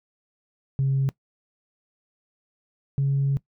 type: tone pair in turn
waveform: sine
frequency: 135.6 / 138.37 Hz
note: C#3 / C#3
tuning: -38 / -3 cents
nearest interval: unison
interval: 35 cents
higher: second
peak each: -18 dBFS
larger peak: neither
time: 0.79-1.09 / 2.98-3.37 s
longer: second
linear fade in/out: 0 ms
effects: noise-tail reverb RT60 0.1 s tail -21 dB re dry + tanh soft clip ceiling -16 dBFS